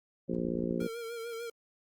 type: harmonic tone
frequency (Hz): 58.27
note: A#1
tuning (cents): 0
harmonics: 3 / 4 / 5 / 6 / 7 / 8 / 9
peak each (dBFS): -36 / -35 / -40 / -37 / -39 / -43 / -40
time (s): 0.28-0.88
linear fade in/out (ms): 20
type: clicks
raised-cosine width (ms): 3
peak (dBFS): -29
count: 9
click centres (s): 0.338 / 0.39 / 0.449 / 0.49 / 0.553 / 0.594 / 0.638 / 0.71 / 0.82
type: tone with vibrato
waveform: square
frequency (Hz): 462.7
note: A#4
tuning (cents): -13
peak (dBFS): -38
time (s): 0.8-1.5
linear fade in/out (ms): 5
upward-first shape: sine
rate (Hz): 6.7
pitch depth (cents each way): 45
effects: Opus 32 kbps